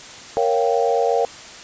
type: chord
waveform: sine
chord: G half-diminished seventh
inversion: first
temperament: equal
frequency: 466.2 / 554.4 / 698.5 / 784 Hz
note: Bb4 / Db5 / F5 / G5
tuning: 0 / 0 / 0 / 0 cents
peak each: -19 / -22 / -22 / -23 dBFS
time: 0.37-1.25 s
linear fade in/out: 0 ms
effects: white hiss -38 dBFS RMS until 1.63 s + resampled to 16000 Hz